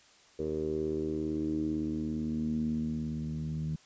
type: tone with low-pass filter sweep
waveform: 10% pulse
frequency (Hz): 77.78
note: D#2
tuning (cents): 0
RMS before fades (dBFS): -33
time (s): 0.39-3.76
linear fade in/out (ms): 5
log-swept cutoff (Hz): 440 to 170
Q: 5.8
effects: white hiss -60 dBFS RMS until 3.85 s + resampled to 16000 Hz